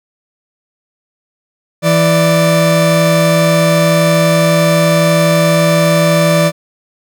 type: tone pair together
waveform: 40% pulse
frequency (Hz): 164.81 / 587.3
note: E3 / D5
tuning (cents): 0 / 0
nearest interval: octave + minor seventh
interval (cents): 2200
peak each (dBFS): -10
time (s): 1.82-6.52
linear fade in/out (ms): 50
effects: none